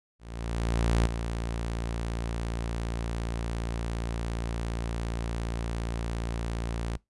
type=tone with ADSR envelope; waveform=sawtooth; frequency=57.3 Hz; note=A#1; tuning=29 cents flat; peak=-17 dBFS; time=0.19-6.97 s; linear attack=870 ms; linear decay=10 ms; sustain=-9 dB; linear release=4 ms; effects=noise-tail reverb RT60 0.2 s tail -24 dB re dry + resampled to 24000 Hz